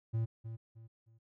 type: tone with echo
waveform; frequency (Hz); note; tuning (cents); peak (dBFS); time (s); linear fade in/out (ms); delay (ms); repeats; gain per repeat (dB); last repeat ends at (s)
triangle; 113.1; A2; +48; -28; 0.13-0.26; 20; 310; 3; -10; 1.19
effects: none